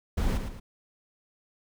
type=noise with echo; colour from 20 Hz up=brown; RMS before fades=-26 dBFS; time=0.17-0.38 s; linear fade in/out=10 ms; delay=110 ms; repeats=2; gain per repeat=-7 dB; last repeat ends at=0.6 s; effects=none